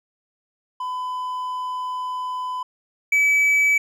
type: tone pair in turn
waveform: triangle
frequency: 1006 / 2292 Hz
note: B5 / D7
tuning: +32 / -43 cents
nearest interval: octave + major second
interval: 1425 cents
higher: second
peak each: -23 / -13 dBFS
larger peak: second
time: 0.8-2.63 / 3.12-3.78 s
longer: first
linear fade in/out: 5 ms
effects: none